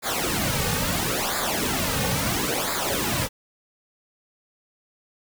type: noise with flanger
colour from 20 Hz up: pink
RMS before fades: -25 dBFS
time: 0.02-3.29 s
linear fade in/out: 50 ms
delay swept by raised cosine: 0.34 to 3.04 ms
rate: 0.74 Hz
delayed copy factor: -0.8
effects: none